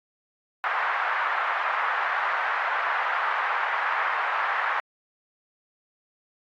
white band-pass noise, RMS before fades -26 dBFS, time 0.64-4.8 s, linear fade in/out 0 ms, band 800 to 1700 Hz, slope 24 dB/octave, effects AAC 64 kbps

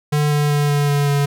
square tone with pitch steps, 148.4 / 147.2 / 146.02 / 144.84 / 143.68 / 142.52 Hz, D3 / D3 / D3 / D3 / D3 / C#3, +18 / +4 / -10 / -24 / -38 / +48 cents, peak -15 dBFS, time 0.12-1.26 s, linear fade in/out 10 ms, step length 190 ms, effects none

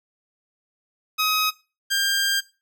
15% pulse tone pair in turn, 1264 / 1596.1 Hz, D#6 / G6, +27 / +31 cents, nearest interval major third, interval 404 cents, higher second, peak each -13 dBFS, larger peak neither, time 1.18-1.51 / 1.9-2.41 s, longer second, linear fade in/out 20 ms, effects noise-tail reverb RT60 0.3 s tail -19 dB re dry

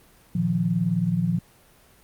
sine chord, Bb suspended fourth, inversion none, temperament equal, 116.54 / 155.56 / 174.61 Hz, Bb2 / Eb3 / F3, 0 / 0 / 0 cents, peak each -28 / -27 / -22 dBFS, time 0.35-1.39 s, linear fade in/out 5 ms, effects pink hiss -55 dBFS RMS until 2.03 s + Opus 32 kbps

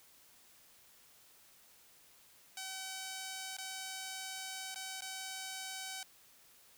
5% pulse tone with dropouts, 762 Hz, G5, 49 cents flat, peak -30 dBFS, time 2.57-6.03 s, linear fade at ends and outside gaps 2 ms, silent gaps 3.568-3.584 / 4.745-4.758 / 5.008-5.02 s, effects white hiss -63 dBFS RMS until 6.77 s

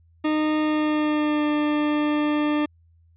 40% pulse tone with pitch glide, 307.2 to 298.5 Hz, D#4 to D4, -22 to +28 cents, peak -19 dBFS, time 0.24-2.66 s, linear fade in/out 10 ms, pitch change -50 cents, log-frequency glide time 0.59-1.47 s, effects added 83 Hz sine -54 dBFS peak until 3.16 s + resampled to 8000 Hz

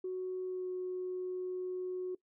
sine tone with pitch glide, 370 to 366.6 Hz, F#4 to F#4, 0 to -16 cents, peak -34 dBFS, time 0.04-2.15 s, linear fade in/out 5 ms, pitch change -16 cents, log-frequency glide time 0.45-0.69 s, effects noise-tail reverb RT60 0.1 s tail -20 dB re dry + tanh soft clip ceiling -30 dBFS

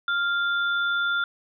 sine tone pair together, 1396.9 / 3520 Hz, F6 / A7, 0 / 0 cents, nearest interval octave + major third, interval 1600 cents, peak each -22 / -31 dBFS, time 0.08-1.24 s, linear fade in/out 2 ms, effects none

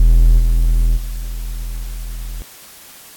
triangle tone with level steps, 41.2 Hz, E1, in tune, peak -4 / -8 / -19 / -21 dBFS, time 0-2.42 s, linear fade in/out 0 ms, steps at 0.38 / 0.96 / 1.82 s, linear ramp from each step 20 ms, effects white hiss -40 dBFS RMS until 3.16 s + AAC 64 kbps

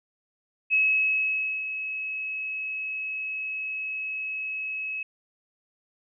sine tone with ADSR envelope, 2572 Hz, E7, 43 cents flat, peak -18 dBFS, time 0.7-5.03 s, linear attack 35 ms, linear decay 900 ms, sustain -11 dB, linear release 4 ms, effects none

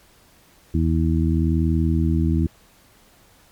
harmonic tone, 80.9 Hz, E2, 32 cents flat, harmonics 1 / 2 / 3 / 4, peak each -19 / -22 / -24 / -25 dBFS, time 0.74-2.47 s, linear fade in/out 5 ms, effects pink hiss -54 dBFS RMS until 3.51 s + MP3 96 kbps

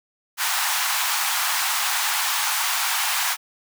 pink high-pass noise, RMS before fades -23 dBFS, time 0.37-3.37 s, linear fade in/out 50 ms, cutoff 800 Hz, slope 48 dB/octave, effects none

